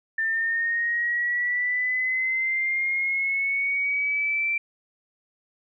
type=linear sweep; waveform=sine; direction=up; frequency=1786 to 2349 Hz; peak=-22 dBFS; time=0.18-4.58 s; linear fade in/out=5 ms; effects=none